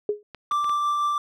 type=tone with exponential decay; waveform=sine; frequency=416.5 Hz; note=G#4; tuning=5 cents sharp; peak=-17 dBFS; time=0.09-0.23 s; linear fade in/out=2 ms; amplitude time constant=30 ms
type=clicks; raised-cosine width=0.3 ms; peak=-23 dBFS; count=4; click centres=0.347 / 0.518 / 0.644 / 0.695 s
type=tone with tremolo; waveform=triangle; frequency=1174.7 Hz; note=D6; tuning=in tune; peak=-18 dBFS; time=0.51-1.18 s; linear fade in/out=2 ms; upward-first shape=triangle; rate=6 Hz; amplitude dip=25%
effects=none